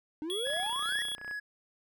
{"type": "exponential sweep", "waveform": "triangle", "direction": "up", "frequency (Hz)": [296, 1938], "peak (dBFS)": -32, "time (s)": [0.22, 1.02], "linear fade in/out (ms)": 0}
{"type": "tone", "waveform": "square", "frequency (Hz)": 3348, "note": "G#7", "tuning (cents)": 13, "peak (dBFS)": -34, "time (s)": [0.3, 1.15], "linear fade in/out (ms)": 0}
{"type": "tone with tremolo", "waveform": "triangle", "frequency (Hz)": 1680, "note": "G#6", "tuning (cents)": 19, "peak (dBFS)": -33, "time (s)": [0.45, 1.4], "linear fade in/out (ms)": 10, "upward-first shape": "sine", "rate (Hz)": 2.5, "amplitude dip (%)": 85}
{"type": "click train", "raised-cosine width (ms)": 0.5, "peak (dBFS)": -32, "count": 27, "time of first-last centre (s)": [0.47, 1.311], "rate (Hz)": 30.9}
{"effects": []}